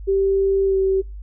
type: tone with pitch glide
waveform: sine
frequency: 390 to 384 Hz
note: G4 to G4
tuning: -9 to -36 cents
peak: -15 dBFS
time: 0.07-1.02 s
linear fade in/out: 20 ms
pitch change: -27 cents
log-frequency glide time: 0.65-0.77 s
effects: noise-tail reverb RT60 0.2 s tail -22 dB re dry + added 50 Hz sine -31 dBFS peak until 1.22 s